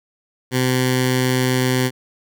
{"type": "tone with notch filter", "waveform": "10% pulse", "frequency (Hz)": 127.8, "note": "C3", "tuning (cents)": -40, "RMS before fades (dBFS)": -18, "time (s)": [0.51, 1.91], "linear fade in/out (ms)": 50, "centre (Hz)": 660, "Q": 1.1, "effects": []}